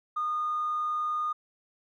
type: tone with tanh clipping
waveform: triangle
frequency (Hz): 1225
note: D#6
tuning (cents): -27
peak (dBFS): -27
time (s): 0.16-1.33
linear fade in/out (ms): 10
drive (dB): 4
effects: none